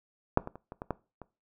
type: clicks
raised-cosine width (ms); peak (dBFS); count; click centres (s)
1; -6 / -23 / -30 / -27 / -23 / -16 / -29; 7; 0.374 / 0.474 / 0.556 / 0.721 / 0.819 / 0.907 / 1.217
effects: noise-tail reverb RT60 0.3 s tail -20 dB re dry